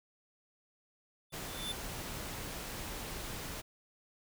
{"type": "tone with exponential growth", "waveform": "square", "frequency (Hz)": 3520, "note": "A7", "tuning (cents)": 0, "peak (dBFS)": -35, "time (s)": [1.3, 1.72], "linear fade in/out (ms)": 5, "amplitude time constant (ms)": 90}
{"type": "noise", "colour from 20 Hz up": "pink", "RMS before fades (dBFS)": -42, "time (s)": [1.32, 3.62], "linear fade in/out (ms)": 20}
{"effects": []}